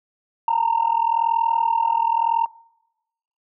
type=tone with amplitude modulation; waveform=sine; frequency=919 Hz; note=A#5; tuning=25 cents flat; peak=-12 dBFS; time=0.48-2.46 s; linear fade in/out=2 ms; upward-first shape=sine; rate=40.9 Hz; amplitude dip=90%; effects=noise-tail reverb RT60 1.0 s tail -26 dB re dry + tanh soft clip ceiling -11 dBFS

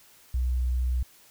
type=tone; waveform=sine; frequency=62.4 Hz; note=B1; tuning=19 cents sharp; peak=-23 dBFS; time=0.34-1.03 s; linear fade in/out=5 ms; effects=white hiss -56 dBFS RMS until 1.3 s

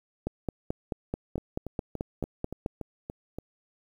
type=two click trains; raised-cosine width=2 ms; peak=-16 / -22 dBFS; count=12 / 8; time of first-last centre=0.27-2.661 / 1.38-3.386 s; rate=4.6 / 3.49 Hz; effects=9-bit

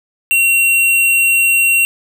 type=tone; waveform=square; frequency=2741 Hz; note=F7; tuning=33 cents flat; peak=-10 dBFS; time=0.31-1.85 s; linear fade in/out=0 ms; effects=none

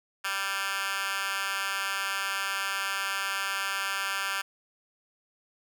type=tone with high-pass filter; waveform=10% pulse; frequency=196 Hz; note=G3; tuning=in tune; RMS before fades=-31 dBFS; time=0.24-4.42 s; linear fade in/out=10 ms; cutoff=1700 Hz; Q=3.6; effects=none

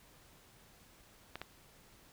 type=clicks; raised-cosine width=0.3 ms; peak=-25 dBFS; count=2; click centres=1.356 / 1.416 s; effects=pink hiss -62 dBFS RMS until 2.12 s

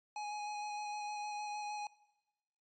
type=tone with vibrato; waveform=square; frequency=835 Hz; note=G#5; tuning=9 cents sharp; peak=-40 dBFS; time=0.16-1.87 s; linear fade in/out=2 ms; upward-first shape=square; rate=6.5 Hz; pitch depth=11 cents each way; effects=noise-tail reverb RT60 1.0 s tail -20 dB re dry + resampled to 16000 Hz

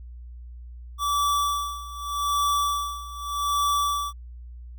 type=tone with tremolo; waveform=square; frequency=1155 Hz; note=D6; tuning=29 cents flat; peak=-21 dBFS; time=0.98-4.13 s; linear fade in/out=50 ms; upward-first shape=sine; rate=0.83 Hz; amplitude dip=85%; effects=added 60 Hz sine -38 dBFS peak until 4.78 s

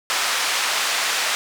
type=band-pass noise; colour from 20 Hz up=pink; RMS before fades=-22 dBFS; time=0.1-1.35 s; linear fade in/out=0 ms; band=1100 to 7700 Hz; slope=12 dB/octave; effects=none

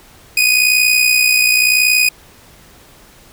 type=tone with amplitude modulation; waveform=sawtooth; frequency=2489 Hz; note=D#7; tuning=in tune; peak=-4 dBFS; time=0.37-2.09 s; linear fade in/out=5 ms; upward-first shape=sine; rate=60.9 Hz; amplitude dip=55%; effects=pink hiss -44 dBFS RMS until 3.32 s

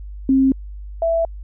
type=tone pair in turn; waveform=sine; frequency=266.8 / 662.7 Hz; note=C4 / E5; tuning=+34 / +9 cents; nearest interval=octave + major third; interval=1575 cents; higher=second; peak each=-11 / -15 dBFS; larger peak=first; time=0.29-0.52 / 1.02-1.25 s; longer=neither; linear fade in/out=2 ms; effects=added 50 Hz sine -30 dBFS peak until 1.43 s

